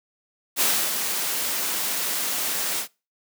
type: noise with ADSR envelope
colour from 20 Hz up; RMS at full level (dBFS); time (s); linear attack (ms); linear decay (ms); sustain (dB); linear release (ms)
white; -20; 0.56-2.88; 49; 290; -6; 94
effects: noise-tail reverb RT60 0.3 s tail -24 dB re dry + high-pass 200 Hz 12 dB/octave

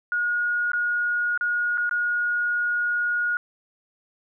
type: tone with dropouts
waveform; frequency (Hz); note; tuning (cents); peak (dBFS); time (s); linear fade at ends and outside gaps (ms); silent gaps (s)
sine; 1441; F#6; -46; -21; 0.12-3.37; 1; 0.718-0.733 / 1.376-1.41 / 1.774-1.78 / 1.894-1.911
effects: none

